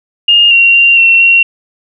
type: tone with pitch steps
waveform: sine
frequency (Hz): 2832 / 2752 / 2770 / 2717 / 2740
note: F7 / F7 / F7 / F7 / F7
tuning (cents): +23 / -26 / -15 / -48 / -34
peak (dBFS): -3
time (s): 0.28-1.43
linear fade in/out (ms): 5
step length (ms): 230
effects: none